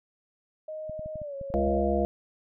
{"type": "tone with pitch glide", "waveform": "sine", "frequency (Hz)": [622.3, 551.2], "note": ["D#5", "C#5"], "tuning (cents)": [0, -10], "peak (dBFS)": -34, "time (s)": [0.68, 1.81], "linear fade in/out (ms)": 5, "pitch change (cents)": -210, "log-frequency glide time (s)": [1.18, 1.35]}
{"type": "clicks", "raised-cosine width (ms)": 5, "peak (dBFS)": -29, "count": 9, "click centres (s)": [0.896, 0.994, 1.06, 1.157, 1.217, 1.413, 1.503, 1.589, 1.676]}
{"type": "harmonic tone", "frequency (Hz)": 68.9, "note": "C#2", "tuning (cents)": -10, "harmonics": [1, 3, 5, 7, 9, 10], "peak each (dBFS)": [-30, -30, -30, -30, -30, -30], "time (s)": [1.54, 2.05], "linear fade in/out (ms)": 0}
{"effects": []}